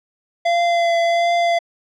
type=tone with vibrato; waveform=square; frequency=684 Hz; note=F5; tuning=36 cents flat; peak=-15 dBFS; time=0.45-1.59 s; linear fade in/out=10 ms; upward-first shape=triangle; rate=1.4 Hz; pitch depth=19 cents each way; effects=low-pass 4000 Hz 12 dB/octave